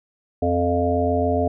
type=harmonic tone; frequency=87.31 Hz; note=F2; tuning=in tune; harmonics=1 / 3 / 5 / 7 / 8; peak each=-24 / -24 / -24 / -24 / -24 dBFS; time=0.42-1.48 s; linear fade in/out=5 ms; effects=none